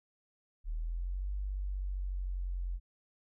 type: exponential two-way sweep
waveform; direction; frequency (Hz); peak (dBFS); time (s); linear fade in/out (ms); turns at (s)
sine; up then down; 38 to 49.24 to 44.1; -33; 0.64-2.8; 50; 1.32
effects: none